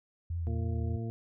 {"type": "tone with vibrato", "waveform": "sine", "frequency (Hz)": 82.41, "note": "E2", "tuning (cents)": 0, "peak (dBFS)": -31, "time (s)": [0.3, 0.97], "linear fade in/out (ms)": 5, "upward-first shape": "triangle", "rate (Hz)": 3.5, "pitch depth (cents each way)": 79}
{"type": "harmonic tone", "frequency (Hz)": 114.2, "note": "A#2", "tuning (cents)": -35, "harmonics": [1, 2, 3, 4, 6], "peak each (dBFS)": [-34, -40, -44, -46, -50], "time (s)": [0.47, 1.1], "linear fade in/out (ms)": 0}
{"effects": []}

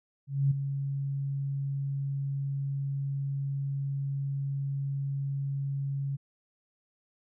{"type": "tone with ADSR envelope", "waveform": "sine", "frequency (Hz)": 138.59, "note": "C#3", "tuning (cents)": 0, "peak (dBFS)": -20, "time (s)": [0.27, 6.17], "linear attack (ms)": 240, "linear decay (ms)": 9, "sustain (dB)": -9, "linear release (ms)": 20, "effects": []}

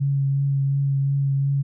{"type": "tone with vibrato", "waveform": "sine", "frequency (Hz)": 138.5, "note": "C#3", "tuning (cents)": -1, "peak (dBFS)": -18, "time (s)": [0, 1.63], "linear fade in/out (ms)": 20, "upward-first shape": "triangle", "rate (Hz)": 2.8, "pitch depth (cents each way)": 18, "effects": []}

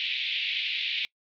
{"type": "band-pass noise", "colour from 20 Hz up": "pink", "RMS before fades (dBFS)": -30, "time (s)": [0, 1.05], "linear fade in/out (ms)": 0, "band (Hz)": [2300, 3800], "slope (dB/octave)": 48, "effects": ["noise-tail reverb RT60 0.1 s tail -24 dB re dry"]}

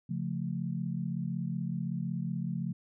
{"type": "chord", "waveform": "sine", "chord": "Db augmented", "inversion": "none", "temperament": "equal", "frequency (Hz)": [138.59, 174.61, 220], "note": ["Db3", "F3", "A3"], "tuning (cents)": [0, 0, 0], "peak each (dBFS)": [-36, -34, -38], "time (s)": [0.09, 2.73], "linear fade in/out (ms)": 10, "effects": []}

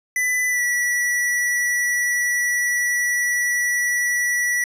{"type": "tone with pitch glide", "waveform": "square", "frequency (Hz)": [1996, 1948.2], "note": ["B6", "B6"], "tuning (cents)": [18, -24], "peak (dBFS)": -19, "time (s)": [0.16, 4.64], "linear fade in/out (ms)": 2, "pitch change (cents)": -42, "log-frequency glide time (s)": [0.49, 0.61], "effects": ["resampled to 32000 Hz"]}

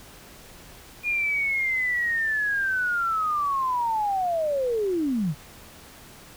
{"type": "linear sweep", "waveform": "sine", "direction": "down", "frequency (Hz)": [2443, 134.8], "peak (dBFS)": -22, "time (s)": [1.03, 5.35], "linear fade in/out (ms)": 50, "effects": ["pink hiss -47 dBFS RMS until 6.36 s"]}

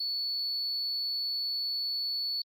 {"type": "tone", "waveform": "sine", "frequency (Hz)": 4435, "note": "C#8", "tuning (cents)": 0, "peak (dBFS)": -28, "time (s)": [0, 2.42], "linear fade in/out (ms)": 5, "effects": ["tanh soft clip ceiling -27 dBFS", "Opus 24 kbps"]}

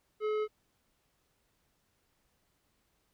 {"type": "tone with tanh clipping", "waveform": "sine", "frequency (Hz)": 427.6, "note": "A4", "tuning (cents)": -49, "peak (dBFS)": -31, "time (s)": [0.2, 0.48], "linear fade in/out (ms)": 50, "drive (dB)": 12, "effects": ["pink hiss -75 dBFS RMS until 3.13 s"]}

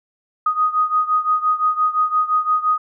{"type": "beating tone pair", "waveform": "sine", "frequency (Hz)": [1244.5, 1250.3], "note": ["D#6", "D#6"], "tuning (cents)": [0, 8], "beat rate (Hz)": 5.8, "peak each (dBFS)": [-17, -20], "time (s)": [0.46, 2.78], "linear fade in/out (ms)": 5, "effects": []}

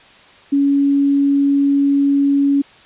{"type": "tone", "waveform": "sine", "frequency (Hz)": 280.4, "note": "C#4", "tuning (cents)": 20, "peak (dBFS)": -11, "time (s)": [0.52, 2.62], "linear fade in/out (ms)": 10, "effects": ["white hiss -45 dBFS RMS until 2.85 s", "resampled to 8000 Hz"]}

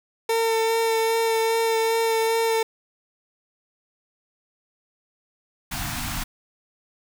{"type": "tone with vibrato", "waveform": "30% pulse", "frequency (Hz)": 452, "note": "A4", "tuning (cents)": 47, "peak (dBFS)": -17, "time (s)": [0.29, 2.63], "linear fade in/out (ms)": 5, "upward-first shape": "sine", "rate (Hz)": 2.5, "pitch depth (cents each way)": 15}
{"type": "band-stop noise", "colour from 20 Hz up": "pink", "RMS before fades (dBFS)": -29, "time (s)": [5.71, 6.24], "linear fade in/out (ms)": 10, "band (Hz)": [310, 660], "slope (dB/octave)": 96}
{"effects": []}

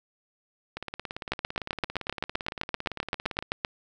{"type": "two click trains", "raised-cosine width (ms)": 0.3, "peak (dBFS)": [-10, -18], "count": [19, 48], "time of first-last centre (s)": [[1.32, 3.649], [0.77, 3.425]], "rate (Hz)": [7.73, 17.7], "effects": []}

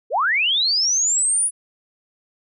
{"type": "linear sweep", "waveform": "sine", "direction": "up", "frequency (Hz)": [392, 9956], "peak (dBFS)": -16, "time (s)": [0.1, 1.51], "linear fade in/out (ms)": 50, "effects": []}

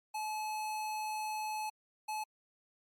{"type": "tone bursts at uneven times", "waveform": "square", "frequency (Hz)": 859, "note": "A5", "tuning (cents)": -42, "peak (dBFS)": -36, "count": 2, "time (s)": [[0.14, 1.7], [2.08, 2.24]], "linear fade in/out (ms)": 10, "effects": ["MP3 64 kbps"]}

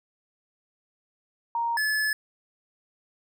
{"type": "tone pair in turn", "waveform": ["sine", "square"], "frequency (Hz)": [933, 1722], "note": ["A#5", "A6"], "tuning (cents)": [1, -38], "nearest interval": "major seventh", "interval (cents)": 1061, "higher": "second", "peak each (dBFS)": -24, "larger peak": "neither", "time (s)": [[1.55, 1.77], [1.77, 2.13]], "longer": "second", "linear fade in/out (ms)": 2, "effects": []}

